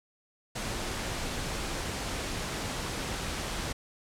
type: noise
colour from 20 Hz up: pink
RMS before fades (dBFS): -34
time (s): 0.55-3.73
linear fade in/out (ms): 10
effects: low-pass 9000 Hz 12 dB/octave